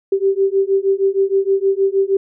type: beating tone pair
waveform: sine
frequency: 386.9 / 393.3 Hz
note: G4 / G4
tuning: -23 / +6 cents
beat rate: 6.4 Hz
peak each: -16 dBFS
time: 0.12-2.17 s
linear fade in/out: 5 ms
effects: none